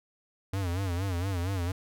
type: tone with vibrato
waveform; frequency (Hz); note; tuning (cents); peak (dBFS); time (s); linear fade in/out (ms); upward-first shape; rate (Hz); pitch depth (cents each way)
square; 92; F#2; -9; -29; 0.53-1.72; 5; sine; 4.3; 130
effects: none

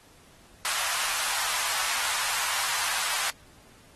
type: high-pass noise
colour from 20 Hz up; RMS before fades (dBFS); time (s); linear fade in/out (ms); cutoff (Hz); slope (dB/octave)
pink; -29; 0.65-3.3; 0; 860; 24
effects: pink hiss -56 dBFS RMS until 3.95 s + AAC 32 kbps

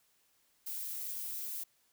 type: noise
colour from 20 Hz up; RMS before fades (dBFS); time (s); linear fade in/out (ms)
violet; -40; 0.66-1.64; 10
effects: white hiss -72 dBFS RMS until 1.92 s

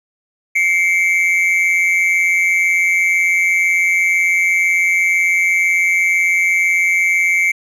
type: tone pair together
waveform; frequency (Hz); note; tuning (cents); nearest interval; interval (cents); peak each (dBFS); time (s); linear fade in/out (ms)
triangle; 2118 / 2296; C7 / D7; +21 / -40; minor second; 139; -13; 0.55-7.52; 10
effects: none

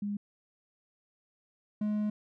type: tone pair in turn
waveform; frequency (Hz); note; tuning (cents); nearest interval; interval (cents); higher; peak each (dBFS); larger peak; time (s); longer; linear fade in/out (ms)
sine / triangle; 204.4 / 210.6; G#3 / G#3; -27 / +24; minor second; 51; second; -31 / -26; second; 0.02-0.17 / 1.81-2.1; second; 5
effects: none

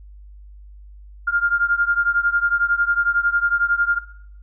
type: beating tone pair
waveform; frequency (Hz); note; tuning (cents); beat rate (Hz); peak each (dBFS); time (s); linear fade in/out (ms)
sine; 1400 / 1411; F6 / F6; +4 / +17; 11; -20; 1.27-3.99; 10
effects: noise-tail reverb RT60 0.7 s tail -17 dB re dry + added 50 Hz sine -39 dBFS peak until 4.42 s

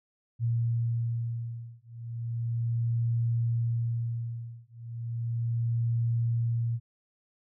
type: beating tone pair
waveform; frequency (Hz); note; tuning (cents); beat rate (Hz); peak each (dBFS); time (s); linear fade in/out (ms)
sine; 116.54 / 116.89; A#2 / A#2; 0 / +5; 0.35; -30; 0.39-6.8; 50
effects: none

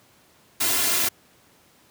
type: noise with comb filter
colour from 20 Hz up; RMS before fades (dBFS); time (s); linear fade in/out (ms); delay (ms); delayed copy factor
white; -22; 0.6-1.09; 10; 2.9; +0.6
effects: pink hiss -57 dBFS RMS until 1.9 s + high-pass 100 Hz 12 dB/octave

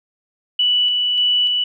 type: tone with tremolo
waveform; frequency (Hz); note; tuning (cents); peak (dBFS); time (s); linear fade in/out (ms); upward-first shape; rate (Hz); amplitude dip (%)
sine; 2960; F#7; 0; -13; 0.59-1.64; 5; square; 1.7; 25
effects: none

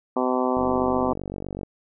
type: harmonic tone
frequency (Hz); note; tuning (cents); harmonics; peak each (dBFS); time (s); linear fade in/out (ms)
127.4; C3; -46; 2 / 3 / 4 / 5 / 6 / 7 / 8 / 9; -25 / -27 / -28 / -29 / -30 / -30 / -31 / -32; 0.16-1.13; 5
type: click train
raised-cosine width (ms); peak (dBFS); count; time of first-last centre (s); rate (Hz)
2; -19; 52; 0.57-1.632; 48
effects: none

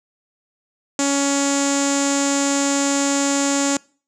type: tone with low-pass filter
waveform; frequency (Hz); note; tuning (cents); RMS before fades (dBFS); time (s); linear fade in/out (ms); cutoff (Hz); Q
sawtooth; 279.7; C#4; +16; -19; 0.99-3.77; 2; 7200; 8.6
effects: noise-tail reverb RT60 0.4 s tail -24 dB re dry

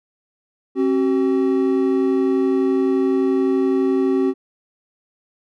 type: tone pair together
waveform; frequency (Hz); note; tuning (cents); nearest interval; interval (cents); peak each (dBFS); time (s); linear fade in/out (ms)
triangle; 267.9 / 379.6; C4 / F#4; +41 / +44; tritone; 603; -16; 0.75-4.34; 50
effects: none

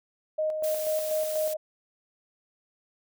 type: tone with tremolo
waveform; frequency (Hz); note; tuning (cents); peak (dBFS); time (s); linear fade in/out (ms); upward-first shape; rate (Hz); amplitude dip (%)
sine; 621; D#5; -3; -24; 0.38-1.57; 10; square; 4.1; 40
type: noise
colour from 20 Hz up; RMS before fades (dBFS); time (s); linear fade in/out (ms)
blue; -37; 0.63-1.54; 10
effects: none

